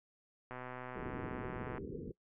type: click train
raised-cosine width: 0.5 ms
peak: -29 dBFS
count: 161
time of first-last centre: 0.51-1.78 s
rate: 126 Hz
type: low-pass noise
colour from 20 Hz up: white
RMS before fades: -44 dBFS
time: 0.95-2.12 s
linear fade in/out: 10 ms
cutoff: 480 Hz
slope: 96 dB/octave
effects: noise-tail reverb RT60 0.1 s tail -21 dB re dry + low-pass 2000 Hz 12 dB/octave